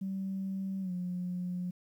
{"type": "tone with pitch glide", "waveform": "sine", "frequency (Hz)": [192.4, 179.52], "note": ["G3", "F3"], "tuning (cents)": [-32, 48], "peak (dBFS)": -32, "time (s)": [0.01, 1.71], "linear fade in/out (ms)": 10, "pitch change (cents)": -120, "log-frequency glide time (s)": [0.81, 0.92], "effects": ["tanh soft clip ceiling -28 dBFS", "11-bit"]}